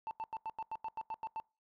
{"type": "tone bursts", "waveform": "sine", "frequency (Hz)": 888, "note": "A5", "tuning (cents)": 16, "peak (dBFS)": -34, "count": 11, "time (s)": [0.07, 1.4], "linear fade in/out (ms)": 0, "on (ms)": 40, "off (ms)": 89, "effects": ["noise-tail reverb RT60 0.3 s tail -26 dB re dry", "tanh soft clip ceiling -36 dBFS"]}